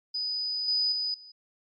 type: tone with level steps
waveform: sine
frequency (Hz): 4978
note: D#8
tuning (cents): 0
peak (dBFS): -28 / -23 / -27 / -46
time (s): 0.14-1.32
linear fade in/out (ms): 10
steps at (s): 0.68 / 0.92 / 1.14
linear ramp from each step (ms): 2
effects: MP3 32 kbps